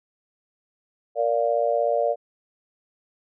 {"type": "chord", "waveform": "sine", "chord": "Bb major", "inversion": "none", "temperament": "just", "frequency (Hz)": [466.2, 582.7, 699.2], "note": ["Bb4", "D5", "F5"], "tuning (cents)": [0, -14, 2], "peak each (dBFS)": [-25, -22, -25], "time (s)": [1.15, 2.16], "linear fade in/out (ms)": 50, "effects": []}